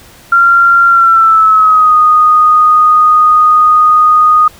sine tone with pitch glide, 1381 to 1237.5 Hz, F6 to D#6, -20 to -10 cents, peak -3 dBFS, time 0.32-4.48 s, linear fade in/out 5 ms, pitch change -190 cents, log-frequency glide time 0.88-1.96 s, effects pink hiss -38 dBFS RMS until 4.59 s

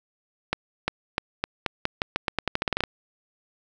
accelerating click train, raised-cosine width 0.3 ms, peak -7 dBFS, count 18, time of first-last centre 0.53-2.838 s, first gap 350 ms, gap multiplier 0.86, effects none

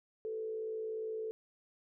sine tone with frequency modulation, 440 Hz, A4, in tune, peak -36 dBFS, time 0.25-1.31 s, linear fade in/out 0 ms, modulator 57.1 Hz, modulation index 0.43, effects none

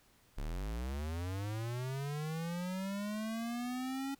square linear sweep, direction up, 32.7 to 277.2 Hz, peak -37 dBFS, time 0.37-4.15 s, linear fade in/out 10 ms, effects pink hiss -67 dBFS RMS until 4.19 s

